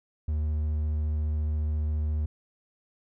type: tone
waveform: triangle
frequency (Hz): 76.2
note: D#2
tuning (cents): -36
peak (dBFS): -23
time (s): 0.28-2.26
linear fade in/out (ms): 5
effects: none